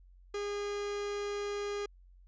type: tone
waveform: 45% pulse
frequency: 408.7 Hz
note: G#4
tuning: 28 cents flat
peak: -34 dBFS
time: 0.34-1.86 s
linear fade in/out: 5 ms
effects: added 45 Hz sine -55 dBFS peak until 2.27 s + resampled to 16000 Hz